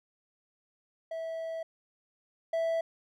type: tone pair in turn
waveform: triangle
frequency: 653 / 658.3 Hz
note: E5 / E5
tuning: -17 / -3 cents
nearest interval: unison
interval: 14 cents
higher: second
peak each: -32 / -25 dBFS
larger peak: second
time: 1.11-1.63 / 2.53-2.81 s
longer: first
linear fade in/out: 5 ms
effects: none